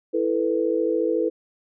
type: chord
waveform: sine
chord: E suspended fourth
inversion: none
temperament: equal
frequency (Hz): 329.6 / 440 / 493.9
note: E4 / A4 / B4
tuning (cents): 0 / 0 / 0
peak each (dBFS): -24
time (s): 0.13-1.3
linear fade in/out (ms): 20
effects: none